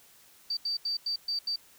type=tone bursts at uneven times; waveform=sine; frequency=4635 Hz; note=D8; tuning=24 cents flat; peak=-28 dBFS; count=6; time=0.5-0.57 / 0.65-0.77 / 0.85-0.97 / 1.06-1.16 / 1.28-1.39 / 1.47-1.56 s; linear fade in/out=5 ms; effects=white hiss -58 dBFS RMS until 1.78 s